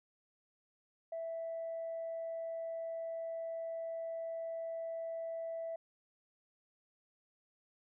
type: tone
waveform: sine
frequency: 659.3 Hz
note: E5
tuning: in tune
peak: -37 dBFS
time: 1.12-5.76 s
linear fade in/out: 5 ms
effects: tanh soft clip ceiling -34 dBFS

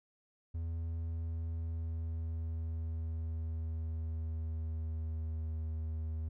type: tone with pitch glide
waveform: triangle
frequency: 82.41 to 79.42 Hz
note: E2 to D#2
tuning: 0 to +36 cents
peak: -33 dBFS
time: 0.54-6.29 s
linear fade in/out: 10 ms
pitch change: -64 cents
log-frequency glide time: 0.67-5.68 s
effects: none

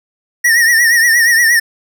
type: tone with vibrato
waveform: square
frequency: 1864.7 Hz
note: A#6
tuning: in tune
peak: -8 dBFS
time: 0.44-1.6 s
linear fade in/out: 10 ms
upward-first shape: triangle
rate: 8.5 Hz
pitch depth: 92 cents each way
effects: none

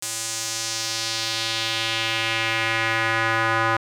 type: tone with band-pass filter sweep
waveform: square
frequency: 112.8 Hz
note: A2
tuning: 44 cents sharp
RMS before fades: -24 dBFS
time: 0.02-3.77 s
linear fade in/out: 5 ms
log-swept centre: 8100 to 1300 Hz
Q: 1.8
effects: none

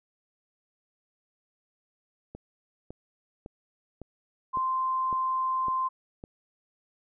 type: click train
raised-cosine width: 2 ms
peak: -27 dBFS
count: 8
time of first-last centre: 2.35-6.239 s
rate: 1.8 Hz
type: tone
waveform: sine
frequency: 1042 Hz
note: C6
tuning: 7 cents flat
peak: -25 dBFS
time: 4.53-5.89 s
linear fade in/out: 20 ms
effects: none

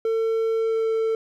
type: tone with pitch glide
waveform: triangle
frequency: 450 to 446.6 Hz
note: A4 to A4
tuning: +39 to +26 cents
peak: -18 dBFS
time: 0.05-1.15 s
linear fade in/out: 2 ms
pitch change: -13 cents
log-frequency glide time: 0.59-0.9 s
effects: none

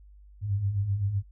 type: beating tone pair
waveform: sine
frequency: 93.9 / 101.7 Hz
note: F#2 / G#2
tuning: +26 / -36 cents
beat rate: 7.8 Hz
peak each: -34 / -26 dBFS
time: 0.41-1.23 s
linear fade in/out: 50 ms
effects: noise-tail reverb RT60 0.1 s tail -19 dB re dry + added 50 Hz sine -49 dBFS peak until 1.31 s

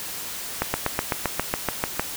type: slowing click train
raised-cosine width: 0.5 ms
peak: -6 dBFS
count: 11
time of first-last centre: 0.62-1.996 s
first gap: 120 ms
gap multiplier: 1.03
effects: white hiss -33 dBFS RMS until 2.16 s

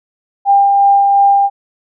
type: tone with tremolo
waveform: sine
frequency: 798 Hz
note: G5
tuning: 31 cents sharp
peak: -5 dBFS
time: 0.45-1.5 s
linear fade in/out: 50 ms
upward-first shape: sine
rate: 2.8 Hz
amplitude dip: 25%
effects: none

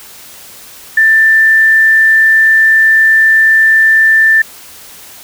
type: tone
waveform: sine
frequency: 1776 Hz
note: A6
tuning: 16 cents sharp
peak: -4 dBFS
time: 0.97-4.42 s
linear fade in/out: 5 ms
effects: white hiss -34 dBFS RMS until 5.23 s

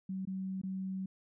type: tone with dropouts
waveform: sine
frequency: 189.8 Hz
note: F#3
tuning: 44 cents sharp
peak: -35 dBFS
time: 0.09-1.06 s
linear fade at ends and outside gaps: 5 ms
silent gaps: 0.253-0.272 / 0.616-0.634 s
effects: none

